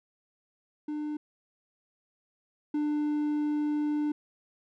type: tone pair in turn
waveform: triangle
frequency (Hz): 300 / 297.8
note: D4 / D4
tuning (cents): +37 / +24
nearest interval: unison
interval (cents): 13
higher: first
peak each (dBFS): -29 / -24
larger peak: second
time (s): 0.88-1.17 / 2.74-4.12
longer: second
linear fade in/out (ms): 5
effects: none